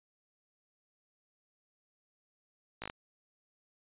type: slowing click train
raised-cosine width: 0.3 ms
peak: -23 dBFS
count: 5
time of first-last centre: 2.82-2.899 s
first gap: 17 ms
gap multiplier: 1.1
effects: resampled to 8000 Hz